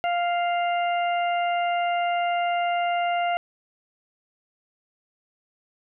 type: harmonic tone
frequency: 698.5 Hz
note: F5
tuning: in tune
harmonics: 1 / 2 / 3 / 4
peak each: -22 / -33 / -33 / -35 dBFS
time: 0.04-3.37 s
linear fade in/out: 0 ms
effects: none